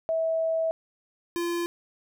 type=tone pair in turn; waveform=sine / square; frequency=650 / 343.7 Hz; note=E5 / F4; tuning=-24 / -28 cents; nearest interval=major seventh; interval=1104 cents; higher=first; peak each=-23 / -27 dBFS; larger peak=first; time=0.09-0.71 / 1.36-1.66 s; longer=first; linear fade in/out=0 ms; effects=none